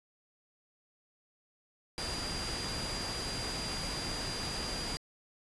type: tone in noise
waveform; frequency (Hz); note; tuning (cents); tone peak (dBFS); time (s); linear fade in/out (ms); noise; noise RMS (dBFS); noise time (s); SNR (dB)
sine; 4799; D8; +37; -39; 1.98-4.97; 0; pink; -38; 1.98-4.97; -4
effects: resampled to 24000 Hz